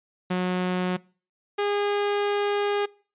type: tone pair in turn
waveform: sawtooth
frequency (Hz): 182 / 408.6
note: F#3 / G#4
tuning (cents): -28 / -28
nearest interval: octave + major second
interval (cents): 1400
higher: second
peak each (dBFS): -19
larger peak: neither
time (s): 0.3-0.97 / 1.58-2.86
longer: second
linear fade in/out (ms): 10
effects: noise-tail reverb RT60 0.4 s tail -23 dB re dry + resampled to 8000 Hz